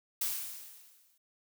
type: noise with exponential decay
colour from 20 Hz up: blue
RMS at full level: -31 dBFS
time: 0.21-1.18 s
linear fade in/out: 5 ms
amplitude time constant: 210 ms
effects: none